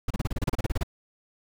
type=noise bursts; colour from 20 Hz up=brown; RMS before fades=-25 dBFS; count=14; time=0.08-0.833 s; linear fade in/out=5 ms; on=25 ms; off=31 ms; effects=none